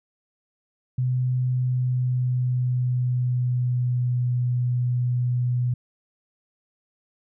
sine tone with pitch glide, 126.6 to 123.42 Hz, B2 to B2, +43 to -1 cents, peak -20 dBFS, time 0.98-5.74 s, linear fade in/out 5 ms, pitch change -44 cents, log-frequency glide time 1.46-4.29 s, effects none

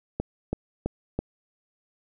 click train, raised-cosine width 2 ms, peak -13 dBFS, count 4, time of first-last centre 0.2-1.19 s, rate 3.03 Hz, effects none

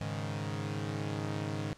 sawtooth chord, Ab suspended fourth, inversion none, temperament equal, 103.83 / 138.59 / 155.56 Hz, Ab2 / Db3 / Eb3, 0 / 0 / 0 cents, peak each -33 / -36 / -35 dBFS, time 0.01-1.73 s, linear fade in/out 0 ms, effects pink hiss -59 dBFS RMS until 1.77 s + low-pass 7000 Hz 12 dB/octave

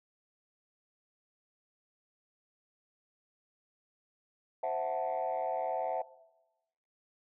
sine chord, F# half-diminished seventh, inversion second, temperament equal, 523.3 / 659.3 / 740 / 880 Hz, C5 / E5 / F#5 / A5, 0 / 0 / 0 / 0 cents, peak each -37 / -33 / -34 / -37 dBFS, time 4.63-6.02 s, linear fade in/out 5 ms, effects noise-tail reverb RT60 1.0 s tail -19 dB re dry + tanh soft clip ceiling -25 dBFS

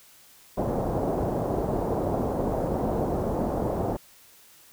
white low-pass noise, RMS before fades -27 dBFS, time 0.57-3.97 s, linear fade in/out 10 ms, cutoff 710 Hz, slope 24 dB/octave, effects white hiss -54 dBFS RMS until 4.72 s

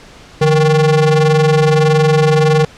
square ring-modulated tone, 158.9 Hz, D#3, 37 cents sharp, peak -6 dBFS, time 0.41-2.65 s, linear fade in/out 5 ms, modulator 307 Hz, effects pink hiss -39 dBFS RMS until 2.77 s + low-pass 6000 Hz 12 dB/octave

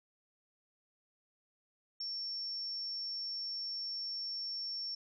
sine tone, 5450 Hz, F8, 43 cents flat, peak -37 dBFS, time 2-4.95 s, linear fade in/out 5 ms, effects none

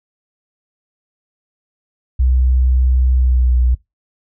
sine tone with pitch glide, 63.5 to 61.62 Hz, B1 to B1, +49 to -3 cents, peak -10 dBFS, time 2.19-3.75 s, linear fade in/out 10 ms, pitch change -52 cents, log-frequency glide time 3.16-3.56 s, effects noise-tail reverb RT60 0.2 s tail -22 dB re dry

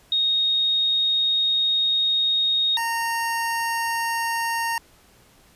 sine / 25% pulse tone pair in turn, 3729 / 922.3 Hz, A#7 / A#5, 0 / -19 cents, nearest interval 2 octaves, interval 2419 cents, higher first, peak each -18 / -19 dBFS, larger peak first, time 0.12-2.77 / 2.77-4.78 s, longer first, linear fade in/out 2 ms, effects pink hiss -55 dBFS RMS until 5.55 s + resampled to 32000 Hz

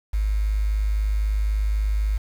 sine tone with quantisation, 51.91 Hz, G#1, in tune, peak -19 dBFS, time 0.13-2.18 s, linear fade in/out 10 ms, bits 7, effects none

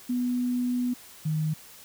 sine tone pair in turn, 246.9 / 155.54 Hz, B3 / D#3, 0 / 0 cents, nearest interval minor sixth, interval 800 cents, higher first, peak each -24 dBFS, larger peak neither, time 0.09-0.94 / 1.25-1.54 s, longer first, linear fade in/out 10 ms, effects white hiss -49 dBFS RMS until 1.84 s

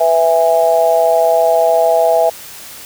sine tone with amplitude modulation, 659.3 Hz, E5, in tune, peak -4 dBFS, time 0-2.3 s, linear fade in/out 10 ms, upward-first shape sine, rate 163 Hz, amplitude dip 100%, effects white hiss -33 dBFS RMS until 2.85 s

